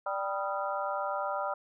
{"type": "harmonic tone with a mistuned harmonic", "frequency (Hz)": 196, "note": "G3", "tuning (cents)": 0, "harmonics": [3, 4, 5, 6, 7], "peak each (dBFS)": [-35, -36, -37, -38, -38], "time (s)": [0.06, 1.54], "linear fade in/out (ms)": 5, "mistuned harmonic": 6, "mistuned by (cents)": 97, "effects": []}